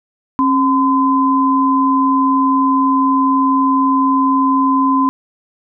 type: tone pair together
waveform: sine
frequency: 270.4 / 1021 Hz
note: C#4 / C6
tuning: -43 / -43 cents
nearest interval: octave + major seventh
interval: 2300 cents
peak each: -13 dBFS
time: 0.39-5.09 s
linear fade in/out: 0 ms
effects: none